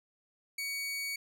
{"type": "tone", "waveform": "sawtooth", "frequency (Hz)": 2250, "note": "C#7", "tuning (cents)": 25, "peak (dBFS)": -31, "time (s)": [0.58, 1.16], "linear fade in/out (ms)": 5, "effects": []}